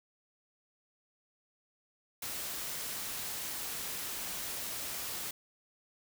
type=noise; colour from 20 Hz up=white; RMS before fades=-39 dBFS; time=2.22-5.31 s; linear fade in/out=5 ms; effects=none